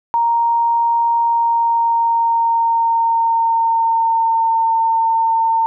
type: tone with pitch glide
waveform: sine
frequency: 932.3 to 905.8 Hz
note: A#5 to A#5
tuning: 0 to -50 cents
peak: -12 dBFS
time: 0.14-5.66 s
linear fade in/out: 0 ms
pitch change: -50 cents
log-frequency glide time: 1.18-4.66 s
effects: none